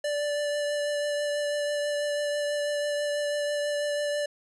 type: tone with vibrato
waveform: square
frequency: 585 Hz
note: D5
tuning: 7 cents flat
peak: -27 dBFS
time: 0.04-4.26 s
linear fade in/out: 5 ms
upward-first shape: triangle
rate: 6.1 Hz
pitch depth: 14 cents each way
effects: resampled to 24000 Hz